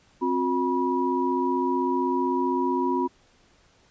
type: tone cluster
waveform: sine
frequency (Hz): 263.9 / 359.6 / 971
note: C4 / F#4 / B5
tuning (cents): +15 / -49 / -30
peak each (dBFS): -26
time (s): 0.21-3.08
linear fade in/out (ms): 20
effects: pink hiss -60 dBFS RMS until 3.9 s + resampled to 16000 Hz